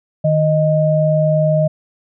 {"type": "tone pair together", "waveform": "sine", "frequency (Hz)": [154.77, 622.3], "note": ["D#3", "D#5"], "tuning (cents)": [-9, 0], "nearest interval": "2 octaves", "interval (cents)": 2409, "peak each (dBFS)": -14, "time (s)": [0.24, 1.68], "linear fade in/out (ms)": 10, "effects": []}